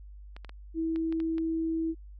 clicks, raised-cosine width 0.3 ms, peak -29 dBFS, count 7, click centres 0.365 / 0.447 / 0.494 / 0.96 / 1.125 / 1.202 / 1.382 s
sine tone, 325.1 Hz, E4, 24 cents flat, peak -27 dBFS, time 0.74-1.95 s, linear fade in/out 50 ms
effects added 50 Hz sine -44 dBFS peak until 2.19 s

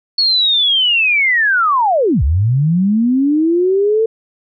sine linear two-way sweep, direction down then up, 4397 to 62.5 to 453.3 Hz, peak -10 dBFS, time 0.18-4.06 s, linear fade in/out 5 ms, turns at 2.23 s, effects none

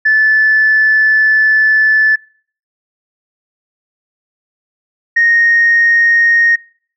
sine tone pair in turn, 1744 / 1860 Hz, A6 / A#6, -16 / -4 cents, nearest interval minor second, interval 112 cents, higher second, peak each -6 dBFS, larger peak neither, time 0.05-2.16 / 5.16-6.56 s, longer first, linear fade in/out 10 ms, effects noise-tail reverb RT60 0.5 s tail -24 dB re dry + tanh soft clip ceiling -2 dBFS

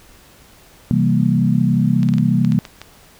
sine chord, C dominant seventh, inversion none, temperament equal, 130.81 / 164.81 / 196 / 233.1 Hz, C3 / E3 / G3 / Bb3, 0 / 0 / 0 / 0 cents, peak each -18 dBFS, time 0.91-2.59 s, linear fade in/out 0 ms
clicks, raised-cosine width 0.2 ms, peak -15 dBFS, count 8, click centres 2.031 / 2.088 / 2.138 / 2.183 / 2.448 / 2.521 / 2.652 / 2.816 s
effects pink hiss -47 dBFS RMS until 3.19 s

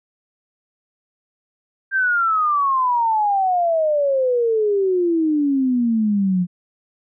sine exponential sweep, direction down, 1593 to 174.8 Hz, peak -15 dBFS, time 1.91-6.47 s, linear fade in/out 50 ms, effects none

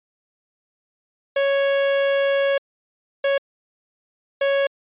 45% pulse tone bursts at uneven times, 554.4 Hz, C#5, in tune, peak -17 dBFS, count 3, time 1.36-2.58 / 3.24-3.38 / 4.41-4.67 s, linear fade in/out 5 ms, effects resampled to 8000 Hz

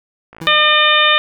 click train, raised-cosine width 0.5 ms, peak -23 dBFS, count 23, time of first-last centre 0.33-0.727 s, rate 55.4 Hz
25% pulse tone with exponential decay, 163.3 Hz, E3, 16 cents flat, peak -19 dBFS, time 0.41-0.69 s, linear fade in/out 5 ms, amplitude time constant 59 ms
harmonic tone, 605 Hz, D#5, 49 cents flat, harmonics 1 / 2 / 3 / 4 / 5 / 6, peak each -20 / -15 / -16 / -17 / -17 / -15 dBFS, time 0.47-1.18 s, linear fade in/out 0 ms
effects none

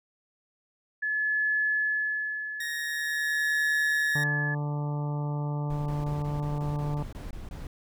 sine tone with tremolo, 1715 Hz, A6, 45 cents flat, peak -23 dBFS, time 1.02-4.55 s, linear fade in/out 10 ms, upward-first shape sine, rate 0.45 Hz, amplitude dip 70%
sawtooth tone, 1864.7 Hz, A#6, in tune, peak -29 dBFS, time 2.6-4.24 s, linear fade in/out 5 ms
harmonic tone, 146.83 Hz, D3, in tune, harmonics 1 / 2 / 3 / 4 / 5 / 6 / 7 / 8, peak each -28 / -40 / -43 / -43 / -47 / -41 / -52 / -48 dBFS, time 4.15-7.03 s, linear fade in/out 5 ms
brown noise bursts, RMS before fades -38 dBFS, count 11, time 5.7-7.67 s, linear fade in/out 2 ms, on 160 ms, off 21 ms
effects none

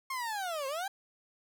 30% pulse linear two-way sweep, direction down then up, 1083 to 522 to 811 Hz, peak -31 dBFS, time 0.1-0.88 s, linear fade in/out 5 ms, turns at 0.67 s, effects none

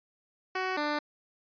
10% pulse tone pair in turn, 373.9 / 296.8 Hz, F#4 / D4, +18 / +18 cents, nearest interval major third, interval 400 cents, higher first, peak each -21 / -20 dBFS, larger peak second, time 0.55-0.77 / 0.77-0.99 s, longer neither, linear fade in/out 5 ms, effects resampled to 11025 Hz

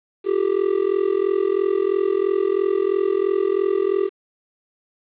triangle tone with amplitude modulation, 392 Hz, G4, in tune, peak -11 dBFS, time 0.24-4.1 s, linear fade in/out 50 ms, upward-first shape sine, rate 43 Hz, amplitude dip 95%, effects resampled to 8000 Hz + 8-bit

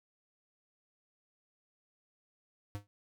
square tone with exponential decay, 102.2 Hz, G#2, 27 cents flat, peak -34 dBFS, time 2.75-2.87 s, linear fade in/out 0 ms, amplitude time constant 24 ms, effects none

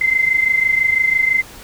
sine tone pair together, 2067 / 2093 Hz, C7 / C7, -22 / 0 cents, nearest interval unison, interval 22 cents, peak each -14 / -18 dBFS, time 0.01-1.42 s, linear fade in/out 5 ms, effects pink hiss -38 dBFS RMS until 1.63 s

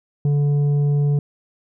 sine tone with tanh clipping, 144.6 Hz, D3, 27 cents flat, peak -16 dBFS, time 0.25-1.19 s, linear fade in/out 2 ms, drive 6 dB, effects none

